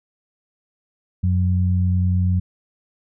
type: tone pair together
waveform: sine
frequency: 90.9 / 181.97 Hz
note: F#2 / F#3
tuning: -30 / -29 cents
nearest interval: octave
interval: 1201 cents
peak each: -16 / -23 dBFS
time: 1.23-2.4 s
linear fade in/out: 10 ms
effects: none